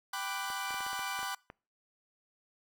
sawtooth chord, G major seventh, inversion none, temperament equal with one note detuned, 784 / 994.6 / 1174.7 / 1480 Hz, G5 / B5 / D6 / F#6, 0 / +12 / 0 / 0 cents, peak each -37 dBFS, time 0.13-1.35 s, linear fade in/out 5 ms
clicks, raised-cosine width 0.5 ms, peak -30 dBFS, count 10, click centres 0.502 / 0.707 / 0.743 / 0.806 / 0.865 / 0.931 / 0.993 / 1.191 / 1.23 / 1.501 s
effects noise-tail reverb RT60 0.4 s tail -25 dB re dry

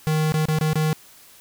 square tone with dropouts, 155.56 Hz, D#3, in tune, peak -19 dBFS, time 0.07-0.93 s, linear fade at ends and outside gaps 0 ms, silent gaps 0.321-0.341 / 0.455-0.485 / 0.587-0.611 / 0.732-0.756 s, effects white hiss -49 dBFS RMS until 1.4 s

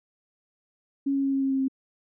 sine tone with pitch steps, 276.5 / 274.7 / 273 / 271.3 / 269.6 / 267.9 / 266.2 Hz, C#4 / C#4 / C#4 / C#4 / C#4 / C4 / C4, -4 / -16 / -26 / -37 / -48 / +41 / +30 cents, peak -22 dBFS, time 1.06-1.683 s, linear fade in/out 10 ms, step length 89 ms, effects none

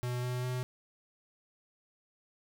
square tone with pitch steps, 123.47 / 124.76 / 126.06 Hz, B2 / B2 / B2, 0 / +18 / +36 cents, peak -33 dBFS, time 0.03-0.63 s, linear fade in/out 0 ms, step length 200 ms, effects 11-bit

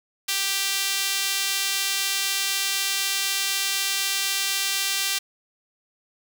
sawtooth tone with high-pass filter, 392 Hz, G4, in tune, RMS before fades -25 dBFS, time 0.28-5.19 s, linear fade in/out 10 ms, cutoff 3100 Hz, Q 0.92, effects none

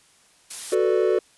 blue noise, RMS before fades -31 dBFS, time 0.5-0.75 s, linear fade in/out 10 ms
triangle chord, B minor seventh, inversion second, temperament equal, 370 / 440 / 493.9 / 587.3 Hz, F#4 / A4 / B4 / D5, 0 / 0 / 0 / 0 cents, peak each -19 / -20 / -24 / -25 dBFS, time 0.72-1.19 s, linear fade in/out 5 ms
effects white hiss -57 dBFS RMS until 1.37 s + resampled to 24000 Hz

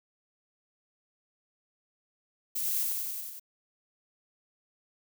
violet noise with echo, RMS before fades -32 dBFS, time 2.55-2.84 s, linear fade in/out 10 ms, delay 93 ms, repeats 6, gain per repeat -2 dB, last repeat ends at 3.398 s, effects none

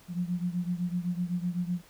sine beating tone pair, 174.61 / 182.51 Hz, F3 / F#3, 0 / -23 cents, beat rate 7.9 Hz, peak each -30 / -33 dBFS, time 0.08-1.82 s, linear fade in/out 50 ms, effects pink hiss -57 dBFS RMS until 1.89 s

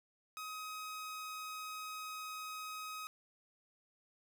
sawtooth tone, 1263 Hz, D#6, 26 cents sharp, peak -39 dBFS, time 0.37-3.07 s, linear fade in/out 0 ms, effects none

